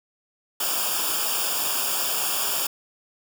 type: noise with comb filter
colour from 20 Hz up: white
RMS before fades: -25 dBFS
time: 0.6-2.67 s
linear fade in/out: 5 ms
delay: 0.49 ms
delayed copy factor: -0.9
effects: none